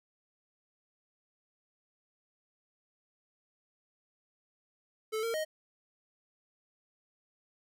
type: tone with pitch steps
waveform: square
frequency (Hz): 436.5 / 458.6 / 624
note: A4 / A#4 / D#5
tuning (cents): -14 / -28 / +5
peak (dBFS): -32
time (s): 5.12-5.45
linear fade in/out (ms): 20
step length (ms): 110
effects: none